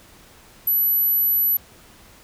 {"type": "tone", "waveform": "sine", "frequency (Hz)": 11840, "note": "F#9", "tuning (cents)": 0, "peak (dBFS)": -16, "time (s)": [0.67, 1.57], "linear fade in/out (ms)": 5, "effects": ["pink hiss -49 dBFS RMS until 2.23 s"]}